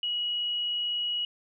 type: tone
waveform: sine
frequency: 2911 Hz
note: F#7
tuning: 29 cents flat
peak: -27 dBFS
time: 0.03-1.25 s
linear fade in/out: 2 ms
effects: none